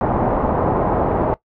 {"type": "low-pass noise", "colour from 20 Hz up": "white", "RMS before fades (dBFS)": -18, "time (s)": [0.01, 1.34], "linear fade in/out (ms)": 0, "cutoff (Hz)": 890, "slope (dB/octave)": 24, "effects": ["noise-tail reverb RT60 0.1 s tail -17 dB re dry"]}